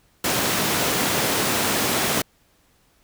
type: high-pass noise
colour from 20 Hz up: pink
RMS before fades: -22 dBFS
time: 0.24-2.22 s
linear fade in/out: 5 ms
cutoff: 170 Hz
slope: 12 dB/octave
effects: pink hiss -61 dBFS RMS until 3.03 s